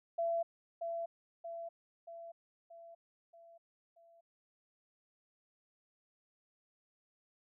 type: tone with echo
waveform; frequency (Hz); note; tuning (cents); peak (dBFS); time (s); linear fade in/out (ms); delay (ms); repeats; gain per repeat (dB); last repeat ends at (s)
sine; 673; E5; +36; -31; 0.18-0.43; 10; 630; 6; -5; 4.21
effects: none